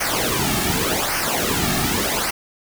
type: noise with flanger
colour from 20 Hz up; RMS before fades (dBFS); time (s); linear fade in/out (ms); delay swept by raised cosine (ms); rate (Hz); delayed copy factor
pink; -21; 0-2.31; 10; 0.26 to 2.06; 0.86; -0.75
effects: none